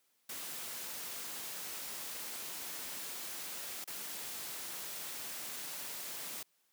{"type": "noise with dropouts", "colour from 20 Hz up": "white", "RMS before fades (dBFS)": -43, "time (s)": [0.29, 6.43], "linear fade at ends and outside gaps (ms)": 5, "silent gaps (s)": [3.843, 3.875], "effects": ["white hiss -75 dBFS RMS until 6.72 s", "high-pass 150 Hz 12 dB/octave"]}